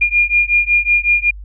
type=beating tone pair; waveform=sine; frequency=2414 / 2419.4 Hz; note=D7 / D#7; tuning=+47 / -49 cents; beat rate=5.4 Hz; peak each=-14 dBFS; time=0.01-1.31 s; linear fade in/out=10 ms; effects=added 50 Hz sine -29 dBFS peak until 1.44 s